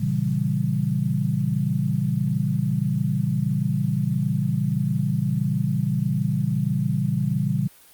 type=chord; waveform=sine; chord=A# diminished seventh; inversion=none; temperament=equal with one note detuned; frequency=117.01 / 138.59 / 164.81 / 196 Hz; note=A#2 / C#3 / E3 / G3; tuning=+7 / 0 / 0 / 0 cents; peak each=-27 / -24 / -26 / -26 dBFS; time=0-7.68 s; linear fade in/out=10 ms; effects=white hiss -51 dBFS RMS until 7.93 s + Opus 48 kbps